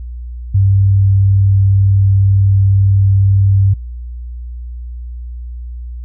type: tone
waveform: sine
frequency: 98 Hz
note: G2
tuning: in tune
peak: -7 dBFS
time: 0.54-3.74 s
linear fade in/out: 10 ms
effects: noise-tail reverb RT60 0.1 s tail -24 dB re dry + added 60 Hz sine -23 dBFS peak until 6.04 s